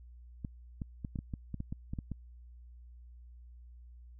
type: clicks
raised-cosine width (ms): 5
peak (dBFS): -25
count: 12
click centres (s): 0.448 / 0.818 / 1.048 / 1.158 / 1.189 / 1.338 / 1.543 / 1.604 / 1.725 / 1.935 / 1.988 / 2.117
effects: added 60 Hz sine -50 dBFS peak until 4.19 s